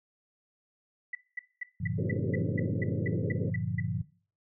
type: tone bursts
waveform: sine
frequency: 1975.5 Hz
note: B6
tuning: in tune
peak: -32 dBFS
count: 12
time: 1.13-3.802 s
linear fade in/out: 5 ms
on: 21 ms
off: 220 ms
type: chord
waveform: sine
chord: G minor seventh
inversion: none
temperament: equal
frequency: 98 / 116.54 / 146.83 / 174.61 Hz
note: G2 / Bb2 / D3 / F3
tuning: 0 / 0 / 0 / 0 cents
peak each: -35 dBFS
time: 1.8-4.02 s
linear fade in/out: 10 ms
type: band-pass noise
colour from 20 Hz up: pink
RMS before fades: -35 dBFS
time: 1.98-3.5 s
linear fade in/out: 5 ms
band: 170 to 550 Hz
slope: 96 dB/octave
effects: noise-tail reverb RT60 0.4 s tail -17 dB re dry